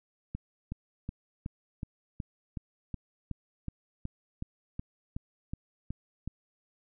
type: click train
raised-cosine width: 5 ms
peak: -23 dBFS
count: 17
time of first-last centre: 0.35-6.276 s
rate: 2.7 Hz
effects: none